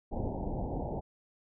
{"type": "low-pass noise", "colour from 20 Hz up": "pink", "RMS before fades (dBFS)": -35, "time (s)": [0.11, 1.01], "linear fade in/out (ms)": 20, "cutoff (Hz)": 890, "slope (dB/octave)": 96, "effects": []}